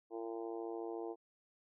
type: harmonic tone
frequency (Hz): 113.8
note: A#2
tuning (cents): -41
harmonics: 3 / 4 / 5 / 6 / 7 / 8 / 9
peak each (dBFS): -43 / -44 / -57 / -50 / -52 / -56 / -60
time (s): 0.1-1.16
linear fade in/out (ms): 50
effects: none